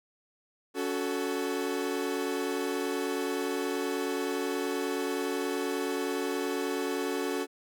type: chord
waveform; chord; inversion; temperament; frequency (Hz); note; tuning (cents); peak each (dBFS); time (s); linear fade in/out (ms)
40% pulse; F# minor; second; equal with one note detuned; 281.1 / 370 / 440; C#4 / F#4 / A4; +24 / 0 / 0; -33; 0.74-7.47; 50
effects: none